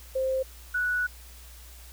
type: tone pair in turn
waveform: sine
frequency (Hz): 525 / 1474.2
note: C5 / F#6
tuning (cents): +6 / -7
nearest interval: octave + tritone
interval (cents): 1787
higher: second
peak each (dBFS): -24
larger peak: neither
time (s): 0.15-0.43 / 0.74-1.07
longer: second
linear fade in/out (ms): 10
effects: added 60 Hz sine -46 dBFS peak until 1.92 s + white hiss -51 dBFS RMS until 1.92 s